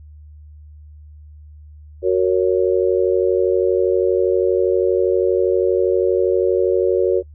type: chord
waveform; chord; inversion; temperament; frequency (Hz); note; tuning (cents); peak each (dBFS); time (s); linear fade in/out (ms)
sine; F# major; none; just; 370 / 462.5 / 555; F#4 / A#4 / C#5; 0 / -14 / +2; -16 / -18 / -20; 2.02-7.23; 50
effects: noise-tail reverb RT60 0.1 s tail -25 dB re dry + added 75 Hz sine -38 dBFS peak until 7.34 s